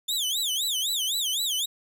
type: tone with vibrato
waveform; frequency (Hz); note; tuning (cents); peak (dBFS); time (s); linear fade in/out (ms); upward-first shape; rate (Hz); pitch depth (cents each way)
sawtooth; 3439; A7; -40; -22; 0.08-1.66; 10; sine; 3.9; 250
effects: none